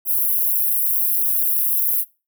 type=high-pass noise; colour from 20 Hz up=white; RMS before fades=-19 dBFS; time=0.05-2.05 s; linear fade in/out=50 ms; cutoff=11000 Hz; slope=48 dB/octave; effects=noise-tail reverb RT60 0.3 s tail -23 dB re dry